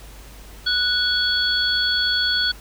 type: tone cluster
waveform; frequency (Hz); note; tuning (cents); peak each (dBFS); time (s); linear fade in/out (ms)
sine; 1475 / 3360 / 4430; F#6 / G#7 / C#8; -6 / +19 / -2; -22; 0.66-2.52; 10
effects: added 50 Hz sine -40 dBFS peak until 2.6 s + pink hiss -45 dBFS RMS until 2.6 s